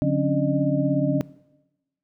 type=tone cluster; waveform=sine; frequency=143.5 / 180.5 / 270.6 / 287.3 / 608 Hz; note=D3 / F#3 / C#4 / D4 / D#5; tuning=-40 / -43 / -42 / -38 / -40 cents; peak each=-23 / -27 / -24 / -25 / -27 dBFS; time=0.02-1.21 s; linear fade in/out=0 ms; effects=noise-tail reverb RT60 1.0 s tail -21 dB re dry